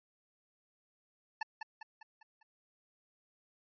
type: tone with echo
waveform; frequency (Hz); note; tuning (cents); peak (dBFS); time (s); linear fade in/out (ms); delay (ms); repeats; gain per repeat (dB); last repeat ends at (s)
25% pulse; 880; A5; 0; -29; 1.41-1.43; 5; 200; 5; -6; 2.43
effects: resampled to 11025 Hz